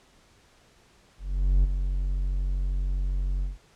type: tone with ADSR envelope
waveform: triangle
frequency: 46.25 Hz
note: F#1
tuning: in tune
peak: -14 dBFS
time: 1.18-3.58 s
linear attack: 460 ms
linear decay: 17 ms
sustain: -8 dB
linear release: 160 ms
effects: pink hiss -59 dBFS RMS until 3.75 s + low-pass 8000 Hz 12 dB/octave